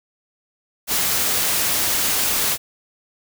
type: noise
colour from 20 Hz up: white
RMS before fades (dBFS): -20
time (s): 0.87-2.58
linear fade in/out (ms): 50
effects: none